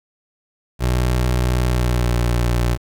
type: tone with pitch glide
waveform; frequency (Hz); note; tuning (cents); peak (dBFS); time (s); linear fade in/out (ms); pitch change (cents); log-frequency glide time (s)
25% pulse; 61.74 to 59.6; B1 to A#1; 0 to +39; -12; 0.79-2.78; 50; -61; 1.63-2.2
effects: 7-bit